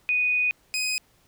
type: tone pair in turn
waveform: sine / 20% pulse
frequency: 2482 / 2506 Hz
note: D#7 / D#7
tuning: -5 / +12 cents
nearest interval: unison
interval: 17 cents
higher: second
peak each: -20 dBFS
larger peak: neither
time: 0.09-0.51 / 0.74-0.98 s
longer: first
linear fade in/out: 0 ms
effects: pink hiss -62 dBFS RMS until 1.27 s